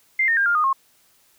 sine tone with pitch steps, 2093 / 1832.6 / 1604.6 / 1405 / 1230.2 / 1077.2 Hz, C7 / A#6 / G6 / F6 / D#6 / C#6, 0 / -30 / +40 / +10 / -20 / -50 cents, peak -16 dBFS, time 0.19-0.73 s, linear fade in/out 5 ms, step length 90 ms, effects white hiss -59 dBFS RMS until 1.38 s

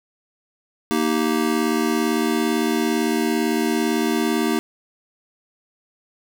square chord, Eb major, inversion second, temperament just, 233.3 / 311.1 / 388.9 Hz, Bb3 / Eb4 / G4, +2 / 0 / -14 cents, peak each -23 / -23 / -25 dBFS, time 0.91-4.59 s, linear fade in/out 0 ms, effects none

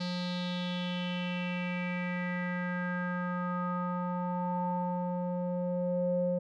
square tone with low-pass filter sweep, 178.5 Hz, F3, 38 cents sharp, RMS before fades -33 dBFS, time 0-6.39 s, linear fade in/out 10 ms, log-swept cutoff 4400 to 500 Hz, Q 5.3, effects none

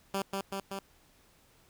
10% pulse tone with echo, 195.5 Hz, G3, 4 cents flat, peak -22 dBFS, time 0.14-0.22 s, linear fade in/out 2 ms, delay 190 ms, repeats 3, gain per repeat -2 dB, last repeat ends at 0.79 s, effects pink hiss -64 dBFS RMS until 1.69 s

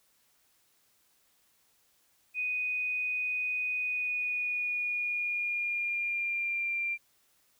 sine tone with pitch glide, 2489 to 2375 Hz, D#7 to D7, 0 to +19 cents, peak -29 dBFS, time 2.34-6.98 s, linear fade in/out 50 ms, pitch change -81 cents, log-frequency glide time 3.79-6.73 s, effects white hiss -69 dBFS RMS until 7.59 s

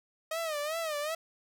sawtooth tone with vibrato, 623 Hz, D#5, 2 cents sharp, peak -28 dBFS, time 0.31-1.15 s, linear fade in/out 5 ms, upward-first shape sine, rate 2.6 Hz, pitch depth 120 cents each way, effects none

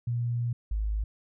sine tone pair in turn, 119.4 / 52.74 Hz, A#2 / G#1, +42 / +27 cents, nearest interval octave + major second, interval 1415 cents, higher first, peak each -26 dBFS, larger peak neither, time 0.07-0.53 / 0.71-1.04 s, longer first, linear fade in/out 5 ms, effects none

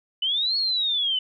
sine linear two-way sweep, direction up then down, 2960 to 4379 to 2985 Hz, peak -21 dBFS, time 0.22-1.19 s, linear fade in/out 5 ms, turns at 0.57 s, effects none

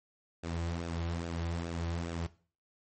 sawtooth tone with flanger, 84.4 Hz, E2, 41 cents sharp, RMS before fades -36 dBFS, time 0.43-2.27 s, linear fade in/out 10 ms, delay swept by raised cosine 0.94 to 4.54 ms, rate 2.4 Hz, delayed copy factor -0.6, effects noise-tail reverb RT60 0.4 s tail -17 dB re dry + MP3 32 kbps

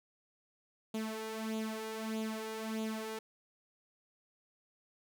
sawtooth tone with flanger, 220 Hz, A3, in tune, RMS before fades -39 dBFS, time 0.94-3.19 s, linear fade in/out 5 ms, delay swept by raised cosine 0.28 to 2.48 ms, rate 1.6 Hz, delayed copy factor +0.65, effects none

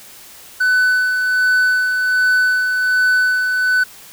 triangle tone with tremolo, 1500 Hz, F#6, 23 cents sharp, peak -9 dBFS, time 0.6-3.84 s, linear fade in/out 10 ms, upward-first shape sine, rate 1.3 Hz, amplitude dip 40%, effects white hiss -40 dBFS RMS until 4.12 s

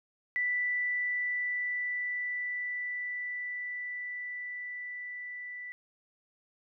sine tone with level ramp, 1975.5 Hz, B6, in tune, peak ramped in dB -27 to -39 dBFS, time 0.36-5.72 s, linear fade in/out 0 ms, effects none

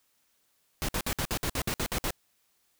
pink noise bursts, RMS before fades -30 dBFS, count 11, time 0.82-2.106 s, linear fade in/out 0 ms, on 66 ms, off 56 ms, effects white hiss -71 dBFS RMS until 2.79 s

